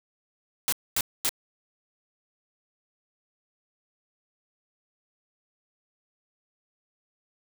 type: noise bursts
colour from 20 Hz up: white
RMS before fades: -25 dBFS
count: 3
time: 0.68-1.292 s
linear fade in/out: 0 ms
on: 44 ms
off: 240 ms
effects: none